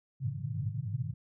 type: band-pass noise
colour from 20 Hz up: pink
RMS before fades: -35 dBFS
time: 0.2-1.14 s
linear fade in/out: 10 ms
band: 100 to 160 Hz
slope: 96 dB/octave
effects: none